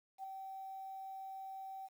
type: tone with ADSR envelope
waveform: sine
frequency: 771 Hz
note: G5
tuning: 29 cents flat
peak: -40 dBFS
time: 0.18-1.89 s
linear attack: 56 ms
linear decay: 5 ms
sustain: -4 dB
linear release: 37 ms
effects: 11-bit